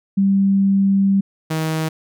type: tone pair in turn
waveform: sine / sawtooth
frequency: 196 / 158.62 Hz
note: G3 / D#3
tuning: 0 / +34 cents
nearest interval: major third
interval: 366 cents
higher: first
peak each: -12 / -15 dBFS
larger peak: first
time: 0.17-1.21 / 1.5-1.89 s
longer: first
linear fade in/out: 10 ms
effects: none